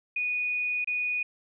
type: tone with dropouts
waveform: sine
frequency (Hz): 2470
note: D#7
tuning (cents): -13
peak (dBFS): -26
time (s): 0.16-1.23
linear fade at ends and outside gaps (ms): 5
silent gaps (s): 0.845-0.873
effects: none